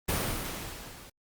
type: noise with level ramp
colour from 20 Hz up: pink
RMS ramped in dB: -27 to -50 dBFS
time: 0.08-1.1 s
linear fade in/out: 10 ms
effects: Opus 32 kbps